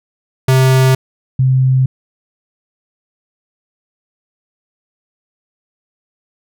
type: tone pair in turn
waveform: square / sine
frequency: 131 / 130.54 Hz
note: C3 / C3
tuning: +2 / -4 cents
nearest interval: unison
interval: 6 cents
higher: first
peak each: -8 dBFS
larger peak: neither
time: 0.48-0.95 / 1.39-1.86 s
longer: neither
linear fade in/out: 5 ms
effects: none